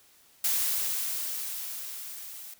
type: noise with level ramp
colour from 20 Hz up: blue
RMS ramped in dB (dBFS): -26 to -44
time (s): 0.44-2.54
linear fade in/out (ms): 5
effects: white hiss -60 dBFS RMS until 2.59 s